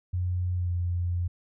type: tone with pitch glide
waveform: sine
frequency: 90.1 to 87.89 Hz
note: F#2 to F2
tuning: -45 to +12 cents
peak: -25 dBFS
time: 0.13-1.28 s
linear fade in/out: 10 ms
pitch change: -43 cents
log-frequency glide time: 0.55-0.71 s
effects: none